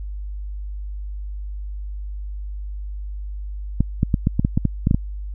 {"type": "clicks", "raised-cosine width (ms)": 5, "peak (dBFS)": -4, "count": 11, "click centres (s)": [3.806, 4.031, 4.142, 4.271, 4.395, 4.449, 4.575, 4.653, 4.871, 4.911, 4.945], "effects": ["added 50 Hz sine -27 dBFS peak until 5.34 s"]}